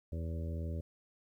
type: harmonic tone with a mistuned harmonic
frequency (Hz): 82.41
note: E2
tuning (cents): 0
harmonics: 1 / 2 / 3 / 4 / 5 / 6 / 7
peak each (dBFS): -36 / -44 / -48 / -51 / -52 / -54 / -51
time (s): 0.12-0.81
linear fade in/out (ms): 5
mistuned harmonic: 7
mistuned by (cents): -19
effects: 12-bit